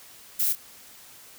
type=noise with echo; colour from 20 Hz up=violet; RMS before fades=-24 dBFS; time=0.39-0.53 s; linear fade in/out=10 ms; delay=26 ms; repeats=1; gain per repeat=-10 dB; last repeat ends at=0.556 s; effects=white hiss -49 dBFS RMS until 1.38 s